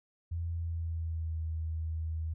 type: tone with pitch glide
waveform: sine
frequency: 84.2 to 80.17 Hz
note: E2 to E2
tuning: +37 to -48 cents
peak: -32 dBFS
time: 0.31-2.34 s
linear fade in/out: 10 ms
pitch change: -85 cents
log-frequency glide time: 0.51-1.41 s
effects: none